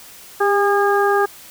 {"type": "harmonic tone with a mistuned harmonic", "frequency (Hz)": 406.4, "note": "G#4", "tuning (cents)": -38, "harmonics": [1, 2, 3, 4], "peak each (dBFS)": [-16, -19, -21, -22], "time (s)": [0.4, 1.26], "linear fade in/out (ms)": 10, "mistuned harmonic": 1, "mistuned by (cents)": -24, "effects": ["white hiss -41 dBFS RMS until 1.5 s"]}